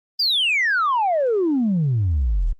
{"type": "exponential sweep", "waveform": "sine", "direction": "down", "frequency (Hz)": [4978, 34.65], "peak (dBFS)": -15, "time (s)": [0.19, 2.53], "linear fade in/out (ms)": 10, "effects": ["tanh soft clip ceiling -14 dBFS", "Opus 24 kbps"]}